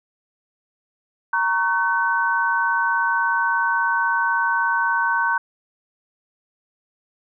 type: chord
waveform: sine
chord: F# major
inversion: first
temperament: equal with one note detuned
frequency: 932.3 / 1108.7 / 1519 Hz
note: A#5 / C#6 / F#6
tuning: 0 / 0 / +45 cents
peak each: -22 / -25 / -20 dBFS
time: 1.33-5.38 s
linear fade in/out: 5 ms
effects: none